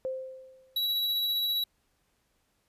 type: tone with exponential decay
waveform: sine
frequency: 522 Hz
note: C5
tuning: 4 cents flat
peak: -28 dBFS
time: 0.05-0.88 s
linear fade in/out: 0 ms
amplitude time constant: 180 ms
type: tone with tremolo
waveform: square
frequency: 3905 Hz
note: B7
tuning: 20 cents flat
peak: -26 dBFS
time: 0.76-1.64 s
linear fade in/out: 5 ms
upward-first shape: triangle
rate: 15 Hz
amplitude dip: 25%
effects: pink hiss -73 dBFS RMS until 2.68 s + resampled to 32000 Hz